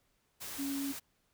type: tone in noise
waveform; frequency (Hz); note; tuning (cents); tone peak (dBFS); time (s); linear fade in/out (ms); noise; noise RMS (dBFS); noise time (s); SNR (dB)
sine; 277.2; C#4; 0; -34; 0.58-0.93; 20; white; -43; 0.4-1; +6
effects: pink hiss -75 dBFS RMS until 1.33 s